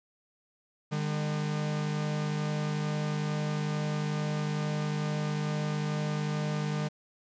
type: tone pair together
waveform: 45% pulse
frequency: 151 / 202.1 Hz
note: D3 / G#3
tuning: +48 / -47 cents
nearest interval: perfect fourth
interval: 505 cents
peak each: -30 / -35 dBFS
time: 0.91-6.89 s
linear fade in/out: 20 ms
effects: resampled to 16000 Hz + 10-bit